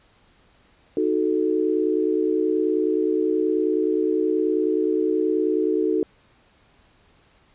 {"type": "chord", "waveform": "sine", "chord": "D# diminished", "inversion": "none", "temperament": "equal", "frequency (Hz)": [311.1, 370, 440], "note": ["D#4", "F#4", "A4"], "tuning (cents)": [0, 0, 0], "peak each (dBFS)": -23, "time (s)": [0.97, 6.03], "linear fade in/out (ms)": 2, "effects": ["pink hiss -58 dBFS RMS until 7.54 s", "resampled to 8000 Hz"]}